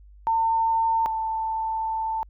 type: tone pair in turn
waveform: sine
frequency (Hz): 903 / 888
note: A5 / A5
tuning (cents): +45 / +16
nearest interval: unison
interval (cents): 29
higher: first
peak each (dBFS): -19 / -24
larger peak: first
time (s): 0.27-1.06 / 1.06-2.23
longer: second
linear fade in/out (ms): 0
effects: added 50 Hz sine -46 dBFS peak until 2.29 s